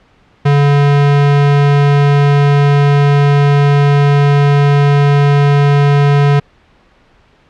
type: tone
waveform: square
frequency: 143 Hz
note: D3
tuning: 46 cents flat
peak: -7 dBFS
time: 0.45-6.4 s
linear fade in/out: 10 ms
effects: pink hiss -49 dBFS RMS until 7.49 s + low-pass 3000 Hz 12 dB/octave